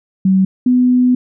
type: tone pair in turn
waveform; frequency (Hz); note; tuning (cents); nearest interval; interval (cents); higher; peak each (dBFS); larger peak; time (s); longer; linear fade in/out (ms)
sine; 190 / 249.9; F#3 / B3; +46 / +21; perfect fourth; 475; second; -8; neither; 0.25-0.45 / 0.66-1.15; second; 5
effects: none